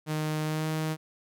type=tone with pitch glide; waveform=sawtooth; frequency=154.4 to 157.01 Hz; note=D#3 to D#3; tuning=-13 to +16 cents; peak=-24 dBFS; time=0.06-0.97 s; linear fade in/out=50 ms; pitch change=+29 cents; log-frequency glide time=0.44-0.67 s; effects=none